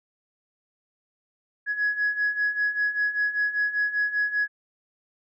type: beating tone pair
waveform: sine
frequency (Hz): 1674 / 1679.1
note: G#6 / G#6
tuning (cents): +13 / +19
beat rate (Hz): 5.1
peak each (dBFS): -27 / -23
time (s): 1.66-4.48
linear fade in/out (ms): 50
effects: tanh soft clip ceiling -17 dBFS